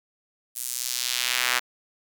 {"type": "tone with high-pass filter sweep", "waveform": "sawtooth", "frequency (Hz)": 124.2, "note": "B2", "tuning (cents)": 10, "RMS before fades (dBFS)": -27, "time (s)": [0.55, 1.6], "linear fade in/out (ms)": 20, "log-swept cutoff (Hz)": [10000, 1500], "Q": 1.1, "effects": []}